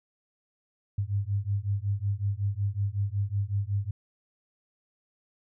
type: beating tone pair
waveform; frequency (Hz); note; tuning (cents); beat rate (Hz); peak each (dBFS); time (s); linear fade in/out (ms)
sine; 98 / 103.4; G2 / G#2; 0 / -7; 5.4; -29; 0.98-3.91; 5
effects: none